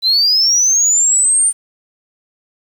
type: linear sweep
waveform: sine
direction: up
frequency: 3951 to 9050 Hz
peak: -8 dBFS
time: 0.02-1.53 s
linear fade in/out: 50 ms
effects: tanh soft clip ceiling -6 dBFS + 7-bit